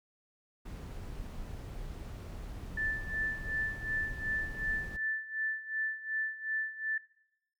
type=noise; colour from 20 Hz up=brown; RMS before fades=-42 dBFS; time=0.65-4.97 s; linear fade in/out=10 ms
type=tone with tremolo; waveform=sine; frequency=1760 Hz; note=A6; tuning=in tune; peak=-29 dBFS; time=2.77-6.98 s; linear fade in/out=5 ms; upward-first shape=sine; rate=2.7 Hz; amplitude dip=80%
effects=noise-tail reverb RT60 0.8 s tail -20 dB re dry